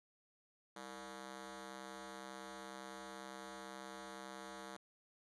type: ring-modulated tone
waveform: 10% pulse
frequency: 261.6 Hz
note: C4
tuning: in tune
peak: -37 dBFS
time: 0.76-4.77 s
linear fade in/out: 5 ms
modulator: 64.9 Hz
effects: resampled to 24000 Hz + 11-bit